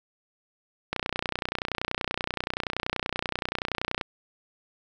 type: click train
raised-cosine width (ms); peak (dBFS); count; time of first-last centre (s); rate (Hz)
0.3; -11; 95; 0.93-4.012; 30.5
effects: none